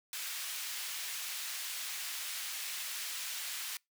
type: high-pass noise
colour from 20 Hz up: pink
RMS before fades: -40 dBFS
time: 0.13-3.77 s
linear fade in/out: 2 ms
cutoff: 2200 Hz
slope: 12 dB/octave
effects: noise-tail reverb RT60 0.2 s tail -26 dB re dry